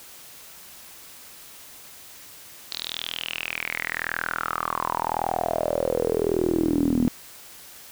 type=tone with band-pass filter sweep; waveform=sawtooth; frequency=40.9 Hz; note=E1; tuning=13 cents flat; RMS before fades=-26 dBFS; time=2.71-7.08 s; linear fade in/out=0 ms; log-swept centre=4200 to 240 Hz; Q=7.7; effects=white hiss -45 dBFS RMS until 7.91 s